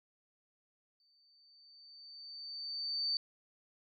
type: tone with exponential growth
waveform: sine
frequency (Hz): 4574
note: D8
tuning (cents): -47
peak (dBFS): -30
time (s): 1-3.17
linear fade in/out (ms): 1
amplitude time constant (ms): 470
effects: none